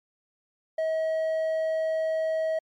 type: tone with hard clipping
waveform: sine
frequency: 639 Hz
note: D#5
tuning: 46 cents sharp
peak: -25 dBFS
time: 0.78-2.59 s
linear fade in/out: 5 ms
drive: 3 dB
effects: MP3 96 kbps